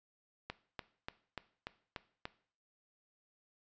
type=click train; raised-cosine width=0.3 ms; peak=-24 dBFS; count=7; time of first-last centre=0.5-2.254 s; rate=3.42 Hz; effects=noise-tail reverb RT60 0.5 s tail -17 dB re dry + resampled to 16000 Hz